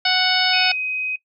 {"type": "harmonic tone", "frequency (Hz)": 740, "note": "F#5", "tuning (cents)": 0, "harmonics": [1, 2, 3, 4, 5, 6, 7], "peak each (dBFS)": [-23, -23, -23, -23, -23, -23, -23], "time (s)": [0.05, 0.72], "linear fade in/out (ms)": 5}
{"type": "tone", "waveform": "sine", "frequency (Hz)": 2518, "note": "D#7", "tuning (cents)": 20, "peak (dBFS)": -21, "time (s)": [0.53, 1.16], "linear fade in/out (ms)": 5}
{"effects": ["noise-tail reverb RT60 0.1 s tail -21 dB re dry"]}